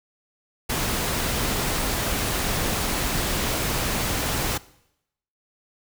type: noise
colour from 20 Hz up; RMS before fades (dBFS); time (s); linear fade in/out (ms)
pink; -25; 0.69-4.58; 10
effects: noise-tail reverb RT60 0.8 s tail -20 dB re dry